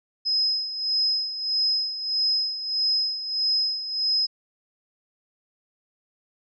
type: tone with tremolo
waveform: sine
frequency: 5090 Hz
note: D#8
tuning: 39 cents sharp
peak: -19 dBFS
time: 0.25-4.27 s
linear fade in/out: 20 ms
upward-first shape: sine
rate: 1.6 Hz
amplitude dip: 70%
effects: none